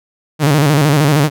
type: tone with vibrato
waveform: sawtooth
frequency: 146.83 Hz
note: D3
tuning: in tune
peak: -5 dBFS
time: 0.39-1.3 s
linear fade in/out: 50 ms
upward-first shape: square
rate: 13 Hz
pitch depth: 90 cents each way
effects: none